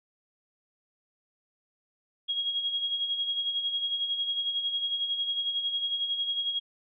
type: tone with tremolo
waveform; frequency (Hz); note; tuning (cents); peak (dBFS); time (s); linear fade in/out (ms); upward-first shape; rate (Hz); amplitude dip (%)
sine; 3290; G#7; -17; -25; 2.28-6.6; 20; sine; 11; 55
effects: none